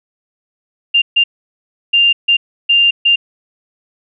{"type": "tone bursts at uneven times", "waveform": "sine", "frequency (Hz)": 2794, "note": "F7", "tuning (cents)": 0, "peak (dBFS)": -7, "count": 6, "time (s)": [[0.94, 1.02], [1.16, 1.24], [1.93, 2.13], [2.28, 2.37], [2.69, 2.91], [3.05, 3.16]], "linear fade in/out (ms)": 10, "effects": []}